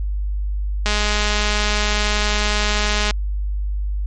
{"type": "click train", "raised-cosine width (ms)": 0.2, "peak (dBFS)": -3, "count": 471, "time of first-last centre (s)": [0.86, 3.109], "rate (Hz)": 209, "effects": ["added 50 Hz sine -19 dBFS peak until 4.06 s", "MP3 48 kbps"]}